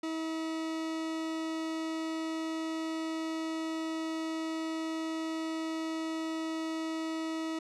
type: tone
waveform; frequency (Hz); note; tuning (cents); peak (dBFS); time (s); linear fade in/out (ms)
40% pulse; 321.4; E4; -44; -32; 0.03-7.59; 5
effects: low-pass 7000 Hz 12 dB/octave